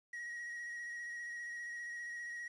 triangle tone with vibrato, 1901 Hz, A#6, 33 cents sharp, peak -40 dBFS, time 0.13-2.48 s, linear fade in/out 5 ms, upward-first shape square, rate 15 Hz, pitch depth 17 cents each way, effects resampled to 22050 Hz + 11-bit

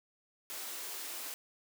white high-pass noise, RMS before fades -42 dBFS, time 0.5-1.34 s, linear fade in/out 0 ms, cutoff 270 Hz, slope 24 dB/octave, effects none

